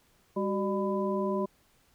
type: harmonic tone with a mistuned harmonic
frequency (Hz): 200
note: G3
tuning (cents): +35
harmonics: 1 / 2 / 3 / 5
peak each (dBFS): -31 / -31 / -34 / -35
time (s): 0.36-1.46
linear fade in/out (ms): 10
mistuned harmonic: 2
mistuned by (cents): -100
effects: pink hiss -66 dBFS RMS until 1.94 s